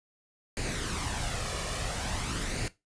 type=noise with flanger; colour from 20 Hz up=pink; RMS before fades=-33 dBFS; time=0.57-2.68 s; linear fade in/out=0 ms; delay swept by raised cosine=0.43 to 1.73 ms; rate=0.48 Hz; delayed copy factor=+0.5; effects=noise-tail reverb RT60 0.2 s tail -17 dB re dry + resampled to 22050 Hz